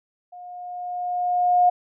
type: tone with level ramp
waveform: sine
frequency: 716 Hz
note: F5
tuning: 43 cents sharp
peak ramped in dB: -38 to -12 dBFS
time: 0.32-1.7 s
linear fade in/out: 10 ms
effects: none